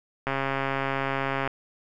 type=click train; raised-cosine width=0.5 ms; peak=-12 dBFS; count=165; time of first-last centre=0.27-1.476 s; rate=136 Hz; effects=none